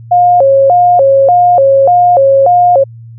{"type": "tone with vibrato", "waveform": "sine", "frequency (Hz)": 622.3, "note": "D#5", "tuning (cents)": 0, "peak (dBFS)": -3, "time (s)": [0.11, 2.84], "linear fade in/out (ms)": 10, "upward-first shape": "square", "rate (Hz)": 1.7, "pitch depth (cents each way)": 230, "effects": ["added 115 Hz sine -28 dBFS peak until 3.18 s"]}